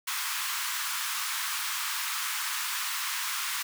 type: high-pass noise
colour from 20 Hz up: pink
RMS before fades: -32 dBFS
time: 0.07-3.63 s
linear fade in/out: 10 ms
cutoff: 1000 Hz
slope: 48 dB/octave
effects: none